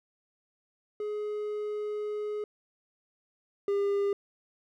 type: tone pair in turn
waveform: triangle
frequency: 420 / 401.8 Hz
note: G#4 / G4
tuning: +19 / +43 cents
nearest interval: minor second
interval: 76 cents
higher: first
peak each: -29 / -23 dBFS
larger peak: second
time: 1-2.44 / 3.68-4.13 s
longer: first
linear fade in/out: 2 ms
effects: none